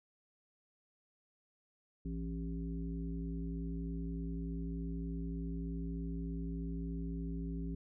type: harmonic tone with a mistuned harmonic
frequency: 56.9 Hz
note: A#1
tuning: 41 cents flat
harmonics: 1 / 3 / 5 / 7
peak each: -40 / -41 / -44 / -52 dBFS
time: 2.05-7.75 s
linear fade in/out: 5 ms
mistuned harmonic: 5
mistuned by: -65 cents
effects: none